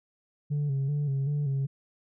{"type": "tone with vibrato", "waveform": "sine", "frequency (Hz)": 141.3, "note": "C#3", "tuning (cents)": 34, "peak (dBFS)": -23, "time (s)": [0.5, 1.67], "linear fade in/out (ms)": 20, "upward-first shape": "square", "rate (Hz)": 2.6, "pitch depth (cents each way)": 60, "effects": ["tanh soft clip ceiling -24 dBFS"]}